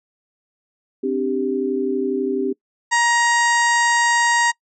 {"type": "chord", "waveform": "sine", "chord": "C suspended second", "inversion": "none", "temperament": "equal", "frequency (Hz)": [261.6, 293.7, 392], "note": ["C4", "D4", "G4"], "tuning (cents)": [0, 0, 0], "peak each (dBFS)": [-23, -26, -21], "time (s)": [1.03, 2.53], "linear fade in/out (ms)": 10}
{"type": "harmonic tone", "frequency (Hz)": 943, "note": "A#5", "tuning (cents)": 20, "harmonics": [1, 2, 3, 4, 5, 6, 7, 8, 9], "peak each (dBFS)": [-17, -18, -31, -32, -31, -35, -29, -27, -38], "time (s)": [2.91, 4.52], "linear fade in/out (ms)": 20}
{"effects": ["noise-tail reverb RT60 0.1 s tail -24 dB re dry"]}